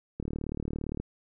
click train, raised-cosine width 3 ms, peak -21 dBFS, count 31, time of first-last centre 0.2-1 s, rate 37.5 Hz, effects none

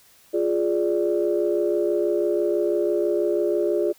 sine chord, D diminished, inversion first, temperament equal, 349.2 / 415.3 / 587.3 Hz, F4 / Ab4 / D5, 0 / 0 / 0 cents, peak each -22 / -23 / -25 dBFS, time 0.33-3.93 s, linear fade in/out 20 ms, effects tanh soft clip ceiling -10 dBFS + white hiss -55 dBFS RMS until 3.98 s

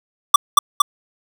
square tone with echo, 1161 Hz, D6, 20 cents flat, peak -4 dBFS, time 0.34-0.36 s, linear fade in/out 5 ms, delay 230 ms, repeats 2, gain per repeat -2 dB, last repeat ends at 0.82 s, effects none

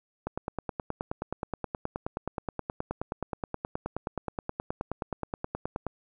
click train, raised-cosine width 1 ms, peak -17 dBFS, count 54, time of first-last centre 0.27-5.867 s, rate 9.47 Hz, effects none

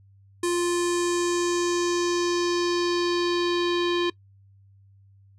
square tone with low-pass filter sweep, 349.2 Hz, F4, in tune, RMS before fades -24 dBFS, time 0.43-4.1 s, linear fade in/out 5 ms, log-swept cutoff 9200 to 3600 Hz, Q 2.8, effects noise-tail reverb RT60 0.1 s tail -22 dB re dry + added 98 Hz sine -52 dBFS peak until 5.38 s

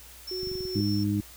sine tone with tremolo, 5400 Hz, E8, 41 cents sharp, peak -34 dBFS, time 0.27-1.04 s, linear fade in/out 10 ms, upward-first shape square, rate 2.2 Hz, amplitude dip 25%
sine tone, 370 Hz, F#4, in tune, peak -32 dBFS, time 0.31-0.81 s, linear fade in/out 5 ms
clicks, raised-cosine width 5 ms, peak -29 dBFS, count 8, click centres 0.432 / 0.472 / 0.516 / 0.554 / 0.607 / 0.653 / 0.754 / 0.791 s
harmonic tone, 102.5 Hz, G#2, 22 cents flat, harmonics 1 / 2 / 3, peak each -28 / -28 / -28 dBFS, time 0.75-1.21 s, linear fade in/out 10 ms
effects added 60 Hz sine -52 dBFS peak until 1.36 s + white hiss -49 dBFS RMS until 1.36 s

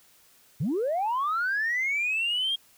sine linear sweep, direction up, 116.54 to 3262 Hz, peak -23 dBFS, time 0.6-2.56 s, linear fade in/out 10 ms, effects tanh soft clip ceiling -21 dBFS + white hiss -59 dBFS RMS until 2.77 s

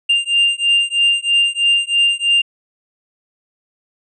triangle beating tone pair, 2794 / 2797.1 Hz, F7 / F7, 0 / +2 cents, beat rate 3.1 Hz, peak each -14 dBFS, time 0.09-2.42 s, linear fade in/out 10 ms, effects resampled to 22050 Hz

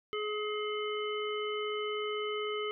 harmonic tone with a mistuned harmonic, 422 Hz, G#4, 28 cents sharp, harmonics 1 / 3 / 5 / 7, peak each -34 / -39 / -42 / -41 dBFS, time 0.13-2.71 s, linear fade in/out 0 ms, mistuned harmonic 7, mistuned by +34 cents, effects none

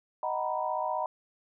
sine chord, B major seventh, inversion first, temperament equal with one note detuned, 622.3 / 747.3 / 932.3 / 987.8 Hz, D#5 / F#5 / A#5 / B5, 0 / +17 / 0 / 0 cents, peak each -34 dBFS, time 0.23-1.06 s, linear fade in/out 2 ms, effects none

